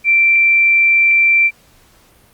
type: tone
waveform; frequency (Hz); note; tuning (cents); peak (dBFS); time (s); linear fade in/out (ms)
sine; 2349; D7; 0; -8; 0.04-1.51; 50
effects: pink hiss -50 dBFS RMS until 2.33 s + Opus 48 kbps